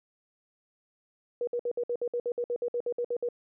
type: tone bursts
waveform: sine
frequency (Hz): 481.3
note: B4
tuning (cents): -45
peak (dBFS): -27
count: 16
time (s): 1.41-3.288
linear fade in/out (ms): 2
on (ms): 63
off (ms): 58
effects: none